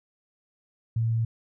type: tone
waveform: sine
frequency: 114 Hz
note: A#2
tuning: 38 cents flat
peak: -22 dBFS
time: 0.96-1.25 s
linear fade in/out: 5 ms
effects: none